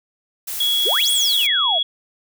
blue noise, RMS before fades -27 dBFS, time 0.47-1.47 s, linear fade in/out 10 ms
sine tone, 3342 Hz, G#7, 10 cents sharp, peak -16 dBFS, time 0.6-1.83 s, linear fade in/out 5 ms
sine exponential two-way sweep, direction up then down, 318.7 to 9700 to 608 Hz, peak -21 dBFS, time 0.85-1.79 s, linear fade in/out 20 ms, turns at 1.11 s
effects none

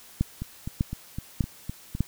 two click trains, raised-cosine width 5 ms, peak -10 / -19 dBFS, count 4 / 7, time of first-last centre 0.21-2.006 / 0.42-1.951 s, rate 1.67 / 3.92 Hz, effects white hiss -50 dBFS RMS until 2.07 s

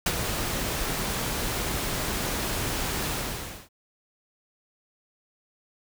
pink noise with ADSR envelope, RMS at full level -22 dBFS, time 0.06-3.69 s, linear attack 4 ms, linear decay 53 ms, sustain -7 dB, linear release 570 ms, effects none

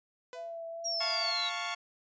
sawtooth tone with exponential decay, 500 Hz, B4, 21 cents sharp, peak -37 dBFS, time 0.33-0.6 s, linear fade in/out 1 ms, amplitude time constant 57 ms
sine tone with vibrato, 668 Hz, E5, 23 cents sharp, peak -38 dBFS, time 0.34-1.35 s, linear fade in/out 50 ms, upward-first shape triangle, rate 2.3 Hz, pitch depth 17 cents each way
sine linear sweep, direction down, 5700 to 3789 Hz, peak -31 dBFS, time 0.84-1.5 s, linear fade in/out 20 ms
15% pulse chord, F augmented, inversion none, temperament equal, 698.5 / 880 / 1108.7 Hz, F5 / A5 / C#6, 0 / 0 / 0 cents, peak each -31 / -35 / -30 dBFS, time 1-1.75 s, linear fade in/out 10 ms
effects resampled to 16000 Hz

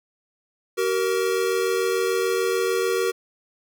square tone pair together, 380.6 / 467.4 Hz, F#4 / A#4, +49 / +5 cents, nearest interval major third, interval 356 cents, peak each -24 dBFS, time 0.77-3.12 s, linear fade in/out 20 ms, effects none

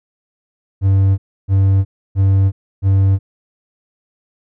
triangle tone bursts, 97 Hz, G2, 18 cents flat, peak -7 dBFS, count 4, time 0.81-3.19 s, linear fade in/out 50 ms, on 370 ms, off 300 ms, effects none

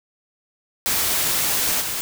white noise with level steps, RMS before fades -21 / -26 dBFS, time 0.86-2.01 s, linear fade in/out 0 ms, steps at 1.8 s, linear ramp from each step 20 ms, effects none

